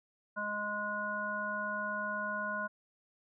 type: harmonic tone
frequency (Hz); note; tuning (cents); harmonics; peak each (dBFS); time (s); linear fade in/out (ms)
208; G#3; +3; 1 / 3 / 5 / 7; -44 / -41 / -39 / -36; 0.36-2.68; 20
effects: none